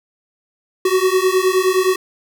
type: beating tone pair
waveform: square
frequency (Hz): 369 / 378.6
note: F#4 / F#4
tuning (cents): -5 / +40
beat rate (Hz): 9.6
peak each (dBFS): -17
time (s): 0.85-1.96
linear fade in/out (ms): 5
effects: none